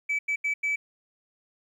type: tone bursts at uneven times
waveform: sine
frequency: 2300 Hz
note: D7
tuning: 37 cents flat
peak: -22 dBFS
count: 4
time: 0.09-0.19 / 0.28-0.36 / 0.44-0.54 / 0.63-0.76 s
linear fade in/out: 10 ms
effects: tanh soft clip ceiling -22 dBFS + 10-bit